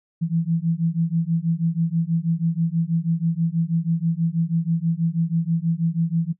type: beating tone pair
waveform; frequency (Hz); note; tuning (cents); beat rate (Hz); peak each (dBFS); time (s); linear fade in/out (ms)
sine; 162.9 / 169.1; E3 / E3; -20 / +44; 6.2; -22; 0.21-6.33; 20
effects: noise-tail reverb RT60 0.1 s tail -19 dB re dry